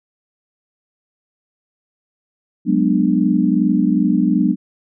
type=chord; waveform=sine; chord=G# half-diminished seventh; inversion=third; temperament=equal with one note detuned; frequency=185 / 207.7 / 246.9 / 298.5 Hz; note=F#3 / G#3 / B3 / D4; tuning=0 / 0 / 0 / +28 cents; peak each=-18 dBFS; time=2.65-4.56 s; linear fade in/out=50 ms; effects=none